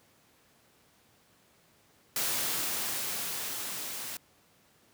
white noise with level ramp, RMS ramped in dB -30 to -39 dBFS, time 2.16-4.17 s, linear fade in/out 2 ms, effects pink hiss -64 dBFS RMS until 4.93 s + high-pass 100 Hz 12 dB/octave

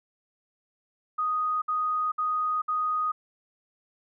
sine tone bursts, 1244.5 Hz, D#6, in tune, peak -24 dBFS, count 4, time 1.18-3.12 s, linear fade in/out 10 ms, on 440 ms, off 60 ms, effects none

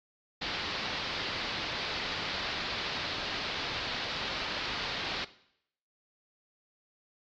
white low-pass noise, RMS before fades -35 dBFS, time 0.41-5.25 s, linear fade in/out 10 ms, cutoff 4700 Hz, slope 48 dB/octave, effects noise-tail reverb RT60 0.7 s tail -17 dB re dry + MP3 64 kbps

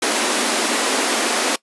pink high-pass noise, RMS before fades -19 dBFS, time 0.02-1.56 s, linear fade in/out 5 ms, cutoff 220 Hz, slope 96 dB/octave, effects noise-tail reverb RT60 0.1 s tail -21 dB re dry + resampled to 24000 Hz

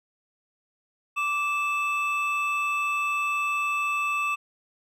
triangle tone pair together, 1168 / 2627 Hz, D6 / E7, -10 / -7 cents, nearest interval octave + major second, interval 1403 cents, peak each -25 dBFS, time 1.16-4.36 s, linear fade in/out 20 ms, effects resampled to 32000 Hz

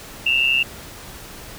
sine tone pair together, 2663 / 2794 Hz, E7 / F7, +17 / 0 cents, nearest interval minor second, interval 83 cents, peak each -18 dBFS, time 0.26-0.63 s, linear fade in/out 5 ms, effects pink hiss -38 dBFS RMS until 1.58 s

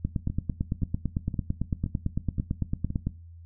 two click trains, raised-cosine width 5 ms, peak -14 / -19 dBFS, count 28 / 6, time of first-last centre 0.05-3.07 / 0.3-2.904 s, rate 8.94 / 1.92 Hz, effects noise-tail reverb RT60 0.3 s tail -18 dB re dry + added 84 Hz sine -44 dBFS peak until 3.45 s

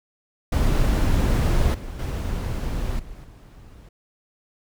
brown noise with level steps, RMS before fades -19 / -33 / -26 / -40 / -44 dBFS, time 0.52-3.89 s, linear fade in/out 5 ms, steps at 1.74 / 1.99 / 2.99 / 3.24 s, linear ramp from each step 5 ms, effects none

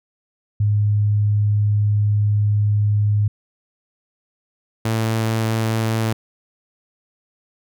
sine / sawtooth tone pair in turn, 104.1 / 111.89 Hz, G#2 / A2, +5 / +29 cents, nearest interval minor second, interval 124 cents, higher second, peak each -14 dBFS, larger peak neither, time 0.6-3.28 / 4.85-6.13 s, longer first, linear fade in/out 5 ms, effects none

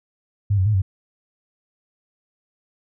sine tone with pitch steps, 101.3 / 93.5 / 107.2 / 95.1 Hz, G#2 / F#2 / A2 / F#2, -43 / +19 / -45 / +48 cents, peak -15 dBFS, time 0.5-0.82 s, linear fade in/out 10 ms, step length 80 ms, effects none

